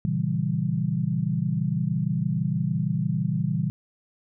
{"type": "chord", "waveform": "sine", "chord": "A# diminished seventh", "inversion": "none", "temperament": "equal with one note detuned", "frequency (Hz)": [118.3, 138.59, 164.81, 196], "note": ["A#2", "C#3", "E3", "G3"], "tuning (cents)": [26, 0, 0, 0], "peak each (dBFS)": [-30, -28, -26, -29], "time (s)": [0.05, 3.7], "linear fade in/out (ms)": 0, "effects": []}